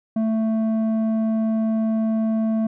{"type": "tone with low-pass filter", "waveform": "square", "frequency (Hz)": 221.3, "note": "A3", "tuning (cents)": 10, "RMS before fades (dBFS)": -21, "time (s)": [0.16, 2.67], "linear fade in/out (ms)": 5, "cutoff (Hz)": 550, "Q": 1.1, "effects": []}